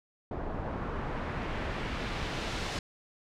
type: noise with low-pass filter sweep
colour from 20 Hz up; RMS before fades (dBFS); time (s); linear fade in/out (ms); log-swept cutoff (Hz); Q
pink; -35; 0.31-2.79; 2; 830 to 5300; 0.91
effects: none